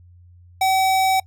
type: tone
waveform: square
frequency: 762 Hz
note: G5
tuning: 49 cents flat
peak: -16 dBFS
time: 0.61-1.2 s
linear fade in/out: 5 ms
effects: noise-tail reverb RT60 0.1 s tail -24 dB re dry + added 88 Hz sine -45 dBFS peak until 1.26 s